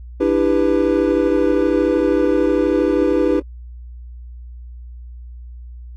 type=chord; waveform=triangle; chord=E minor seventh; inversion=third; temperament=just; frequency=296.7 / 329.6 / 395.6 / 494.4 Hz; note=D4 / E4 / G4 / B4; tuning=+18 / 0 / +16 / +2 cents; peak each=-17 dBFS; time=0.2-3.4 s; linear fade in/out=10 ms; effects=added 60 Hz sine -32 dBFS peak until 5.96 s + AAC 32 kbps